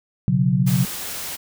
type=chord; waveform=sine; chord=B suspended second; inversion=none; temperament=equal with one note detuned; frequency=123.47 / 138.59 / 182.13 Hz; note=B2 / C#3 / F#3; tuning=0 / 0 / -27 cents; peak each=-21 / -19 / -19 dBFS; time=0.28-0.85 s; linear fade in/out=0 ms
type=noise; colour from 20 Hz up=white; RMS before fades=-30 dBFS; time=0.66-1.37 s; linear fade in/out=20 ms
effects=none